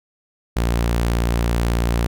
sawtooth tone, 58.27 Hz, A#1, in tune, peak -13 dBFS, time 0.56-2.07 s, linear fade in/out 10 ms, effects none

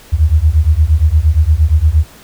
sine beating tone pair, 73.42 / 82.02 Hz, D2 / E2, 0 / -8 cents, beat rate 8.6 Hz, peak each -10 dBFS, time 0.12-2.05 s, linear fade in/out 20 ms, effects pink hiss -40 dBFS RMS until 2.23 s

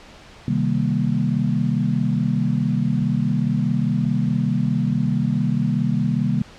sine chord, C minor seventh, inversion none, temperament equal, 130.81 / 155.56 / 196 / 233.1 Hz, C3 / Eb3 / G3 / Bb3, 0 / 0 / 0 / 0 cents, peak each -23 dBFS, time 0.48-6.42 s, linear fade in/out 2 ms, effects pink hiss -44 dBFS RMS until 6.58 s + low-pass 5000 Hz 12 dB/octave

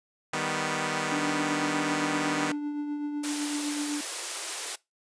5% pulse chord, Eb augmented, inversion none, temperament equal, 155.56 / 196 / 246.9 Hz, Eb3 / G3 / B3, 0 / 0 / 0 cents, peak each -20 / -23 / -20 dBFS, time 0.33-2.52 s, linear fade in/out 5 ms
triangle tone with tremolo, 293.7 Hz, D4, in tune, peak -25 dBFS, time 1.12-4.01 s, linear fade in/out 5 ms, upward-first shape triangle, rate 7.9 Hz, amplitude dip 40%
white high-pass noise, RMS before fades -33 dBFS, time 3.23-4.76 s, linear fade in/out 10 ms, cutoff 310 Hz, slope 96 dB/octave
effects noise-tail reverb RT60 0.2 s tail -21 dB re dry + resampled to 22050 Hz

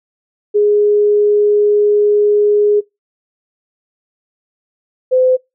sine tone pair in turn, 415.3 / 512 Hz, G#4 / C5, 0 / -38 cents, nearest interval major third, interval 362 cents, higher second, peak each -8 dBFS, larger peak neither, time 0.54-2.81 / 5.11-5.37 s, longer first, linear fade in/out 20 ms, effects noise-tail reverb RT60 0.2 s tail -23 dB re dry

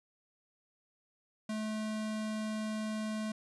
square tone, 216.1 Hz, A3, 31 cents flat, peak -35 dBFS, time 1.49-3.32 s, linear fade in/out 5 ms, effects resampled to 24000 Hz + 12-bit

